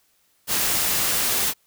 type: noise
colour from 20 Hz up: white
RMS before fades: -22 dBFS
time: 0.47-1.54 s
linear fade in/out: 50 ms
effects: white hiss -64 dBFS RMS until 1.66 s